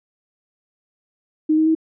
sine tone with pitch steps, 310.5 / 315.2 / 320 Hz, D#4 / D#4 / D#4, -3 / +23 / +49 cents, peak -13 dBFS, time 1.49-1.751 s, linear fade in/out 10 ms, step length 87 ms, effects none

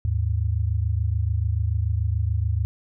sine tone pair together, 77.78 / 104.7 Hz, D#2 / G#2, 0 / +15 cents, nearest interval perfect fourth, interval 515 cents, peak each -23 dBFS, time 0.05-2.65 s, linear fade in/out 0 ms, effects none

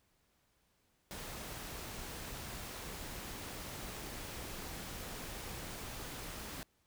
pink noise, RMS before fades -45 dBFS, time 1.11-6.63 s, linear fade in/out 0 ms, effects pink hiss -75 dBFS RMS until 6.86 s

